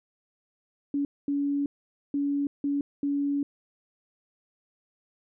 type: tone bursts at uneven times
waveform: sine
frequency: 283.8 Hz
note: C#4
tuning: 41 cents sharp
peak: -24 dBFS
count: 5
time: 0.94-1.05 / 1.28-1.66 / 2.14-2.47 / 2.64-2.81 / 3.03-3.43 s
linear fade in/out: 2 ms
effects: none